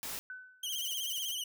white noise, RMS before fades -40 dBFS, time 0.03-0.19 s, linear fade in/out 0 ms
sine tone with exponential decay, 1508 Hz, F#6, 32 cents sharp, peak -39 dBFS, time 0.3-0.81 s, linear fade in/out 1 ms, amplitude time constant 110 ms
sawtooth tone with vibrato, 3073 Hz, G7, 35 cents flat, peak -32 dBFS, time 0.63-1.44 s, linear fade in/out 5 ms, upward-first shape sine, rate 16 Hz, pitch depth 86 cents each way
violet noise with tremolo, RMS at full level -40 dBFS, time 0.72-1.34 s, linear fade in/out 5 ms, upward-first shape square, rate 16 Hz, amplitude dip 70%
effects none

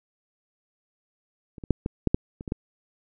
clicks, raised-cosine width 3 ms, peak -28 / -23 / -6 / -14 / -7 / -6 / -24 / -20 / -13 dBFS, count 9, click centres 1.582 / 1.638 / 1.707 / 1.861 / 2.073 / 2.145 / 2.409 / 2.478 / 2.521 s, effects none

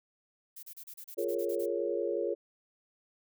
violet noise bursts, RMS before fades -46 dBFS, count 11, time 0.56-1.661 s, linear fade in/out 10 ms, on 71 ms, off 32 ms
sine chord, Bb minor seventh, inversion second, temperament equal, 349.2 / 415.3 / 466.2 / 554.4 Hz, F4 / Ab4 / Bb4 / Db5, 0 / 0 / 0 / 0 cents, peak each -35 dBFS, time 1.17-2.35 s, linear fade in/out 20 ms
effects none

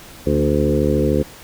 harmonic tone with a mistuned harmonic, 73.42 Hz, D2, in tune, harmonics 1 / 2 / 3 / 4 / 5 / 6 / 7, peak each -22 / -22 / -22 / -22 / -22 / -22 / -22 dBFS, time 0.26-1.23 s, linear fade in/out 10 ms, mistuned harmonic 3, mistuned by +26 cents, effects pink hiss -40 dBFS RMS until 1.43 s

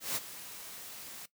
white noise with ADSR envelope, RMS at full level -32 dBFS, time 0-1.26 s, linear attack 160 ms, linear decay 33 ms, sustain -14 dB, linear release 8 ms, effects noise-tail reverb RT60 0.1 s tail -18 dB re dry + high-pass 100 Hz 12 dB/octave

